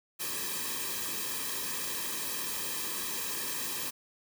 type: noise with comb filter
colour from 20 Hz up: white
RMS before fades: -35 dBFS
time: 0.19-3.91 s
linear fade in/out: 20 ms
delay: 1.4 ms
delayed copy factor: -0.95
effects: none